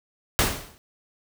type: noise with exponential decay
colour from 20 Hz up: pink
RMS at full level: -17 dBFS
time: 0.39-0.78 s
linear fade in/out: 0 ms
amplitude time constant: 84 ms
effects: none